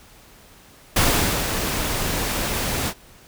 pink noise with ADSR envelope, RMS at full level -17 dBFS, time 0.96-2.94 s, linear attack 6 ms, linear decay 450 ms, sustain -7 dB, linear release 61 ms, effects pink hiss -49 dBFS RMS until 3.27 s

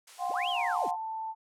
white high-pass noise, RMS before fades -50 dBFS, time 0.07-0.91 s, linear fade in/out 5 ms, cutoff 660 Hz, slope 12 dB/octave
sine chord, F suspended second, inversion none, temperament equal with one note detuned, 716.8 / 784 / 1046.5 Hz, F5 / G5 / C6, +45 / 0 / 0 cents, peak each -31 / -35 / -37 dBFS, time 0.18-0.97 s, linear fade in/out 50 ms
sine linear two-way sweep, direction up then down, 103.9 to 3322 to 103.9 Hz, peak -32 dBFS, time 0.29-0.89 s, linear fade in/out 50 ms, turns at 0.49 s
sine tone with pitch glide, 932.3 to 885.1 Hz, A#5 to A5, 0 to +10 cents, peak -33 dBFS, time 0.54-1.35 s, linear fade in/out 50 ms, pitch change -90 cents, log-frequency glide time 0.66-0.72 s
effects low-pass 10000 Hz 12 dB/octave

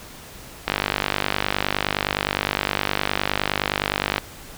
click train, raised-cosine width 0.3 ms, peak -3 dBFS, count 175, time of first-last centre 0.68-4.181 s, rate 49.7 Hz, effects pink hiss -41 dBFS RMS until 4.57 s

